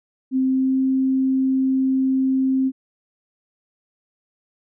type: tone with pitch glide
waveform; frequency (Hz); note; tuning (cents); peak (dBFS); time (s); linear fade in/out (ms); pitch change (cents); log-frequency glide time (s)
sine; 261.6 to 263.9; C4 to C4; 0 to +15; -16; 0.31-2.72; 50; +15; 0.45-0.79
effects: none